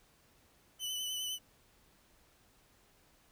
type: tone with vibrato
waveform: sawtooth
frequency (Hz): 3005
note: F#7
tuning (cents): +26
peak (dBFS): -33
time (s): 0.79-1.39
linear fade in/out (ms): 50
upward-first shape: triangle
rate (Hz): 9.7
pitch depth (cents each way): 36
effects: pink hiss -67 dBFS RMS until 3.31 s